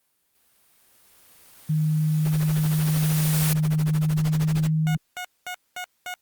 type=noise with exponential growth; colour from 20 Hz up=white; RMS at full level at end=-25 dBFS; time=0.35-3.53 s; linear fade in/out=0 ms; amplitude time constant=690 ms
type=tone with pitch glide; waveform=sine; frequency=154.8 to 156.96 Hz; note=D#3 to D#3; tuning=-9 to +15 cents; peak=-19 dBFS; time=1.69-4.97 s; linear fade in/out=10 ms; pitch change=+24 cents; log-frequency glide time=4.06-4.74 s
type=noise with tremolo; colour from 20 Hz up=pink; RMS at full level=-33 dBFS; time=2.25-4.67 s; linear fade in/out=0 ms; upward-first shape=sine; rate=13 Hz; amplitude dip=100%
type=tone bursts; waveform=15% pulse; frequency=725 Hz; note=F#5; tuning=35 cents flat; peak=-24 dBFS; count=5; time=4.87-6.14 s; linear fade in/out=0 ms; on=78 ms; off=220 ms
effects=white hiss -70 dBFS RMS until 6.21 s + Opus 32 kbps